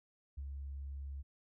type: tone with ADSR envelope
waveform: sine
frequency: 69.4 Hz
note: C#2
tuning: 3 cents sharp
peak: -38 dBFS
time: 0.37-1.23 s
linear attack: 13 ms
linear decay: 53 ms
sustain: -2 dB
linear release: 25 ms
effects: tanh soft clip ceiling -36 dBFS